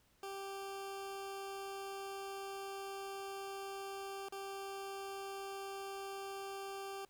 20% pulse tone with dropouts, 392 Hz, G4, in tune, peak -38 dBFS, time 0.23-7.05 s, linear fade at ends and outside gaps 2 ms, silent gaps 4.286-4.323 s, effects pink hiss -72 dBFS RMS until 7.09 s

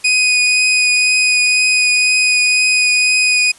sawtooth tone with vibrato, 2489 Hz, D#7, in tune, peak -7 dBFS, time 0.04-3.52 s, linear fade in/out 10 ms, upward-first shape triangle, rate 2 Hz, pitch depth 11 cents each way, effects white hiss -43 dBFS RMS until 3.58 s + resampled to 24000 Hz

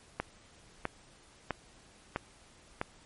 click train, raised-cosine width 0.5 ms, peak -16 dBFS, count 5, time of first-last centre 0.2-2.814 s, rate 1.53 Hz, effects pink hiss -59 dBFS RMS until 3.05 s + MP3 48 kbps

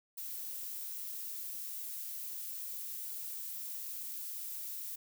violet noise, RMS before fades -42 dBFS, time 0.17-4.96 s, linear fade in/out 10 ms, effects none

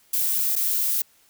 violet noise with dropouts, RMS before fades -23 dBFS, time 0.13-1.02 s, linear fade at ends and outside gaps 5 ms, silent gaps 0.555-0.562 s, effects white hiss -59 dBFS RMS until 1.29 s

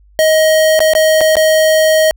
square tone with dropouts, 629 Hz, D#5, 19 cents sharp, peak -8 dBFS, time 0.19-2.11 s, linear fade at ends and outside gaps 0 ms, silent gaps 0.792-0.804 / 0.935-0.951 / 1.208-1.213 / 1.355-1.368 s, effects added 50 Hz sine -43 dBFS peak until 2.16 s

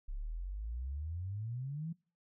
sine exponential sweep, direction up, 32.7 to 170.5 Hz, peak -37 dBFS, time 0.08-1.93 s, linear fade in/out 10 ms, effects noise-tail reverb RT60 0.4 s tail -24 dB re dry

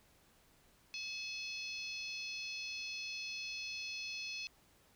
harmonic tone, 857 Hz, A5, 46 cents flat, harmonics 3 / 4 / 5 / 6 / 7, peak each -43 / -51 / -47 / -50 / -53 dBFS, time 0.94-4.47 s, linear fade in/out 0 ms, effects pink hiss -68 dBFS RMS until 4.95 s

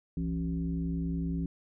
sine tone with frequency modulation, 169.8 Hz, F3, 48 cents flat, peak -29 dBFS, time 0.17-1.46 s, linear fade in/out 2 ms, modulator 105 Hz, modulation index 0.97, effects none

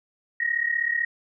sine tone pair together, 1864.7 / 1900.6 Hz, A#6 / A#6, 0 / +33 cents, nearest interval unison, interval 33 cents, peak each -25 dBFS, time 0.4-1.05 s, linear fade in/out 5 ms, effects none

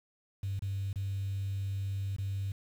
triangle tone with dropouts, 98 Hz, G2, in tune, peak -28 dBFS, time 0.43-2.52 s, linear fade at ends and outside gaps 5 ms, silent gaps 0.593-0.621 / 0.93-0.958 / 2.165-2.183 s, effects tanh soft clip ceiling -29 dBFS + 9-bit

